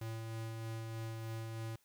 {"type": "tone with tremolo", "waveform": "square", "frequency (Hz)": 112.6, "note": "A2", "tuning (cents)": 40, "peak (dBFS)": -40, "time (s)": [0.01, 1.76], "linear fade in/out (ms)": 5, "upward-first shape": "sine", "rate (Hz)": 3.2, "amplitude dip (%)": 25, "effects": ["white hiss -73 dBFS RMS until 1.84 s"]}